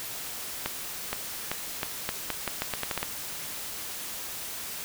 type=accelerating click train; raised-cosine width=0.3 ms; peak=-12 dBFS; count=13; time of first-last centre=0.66-3.03 s; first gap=470 ms; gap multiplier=0.82; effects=white hiss -37 dBFS RMS until 4.84 s